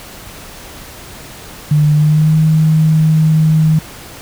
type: tone with pitch glide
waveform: sine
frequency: 150 to 157.09 Hz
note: D3 to D#3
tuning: +37 to +17 cents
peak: -7 dBFS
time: 1.71-3.79 s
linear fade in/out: 5 ms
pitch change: +80 cents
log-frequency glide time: 1.95-2.36 s
effects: pink hiss -33 dBFS RMS until 4.21 s